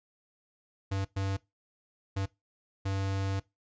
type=tone bursts at uneven times; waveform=square; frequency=97.3 Hz; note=G2; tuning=12 cents flat; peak=-30 dBFS; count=4; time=0.91-1.05 / 1.16-1.37 / 2.16-2.26 / 2.85-3.4 s; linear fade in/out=10 ms; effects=noise-tail reverb RT60 0.2 s tail -20 dB re dry + resampled to 16000 Hz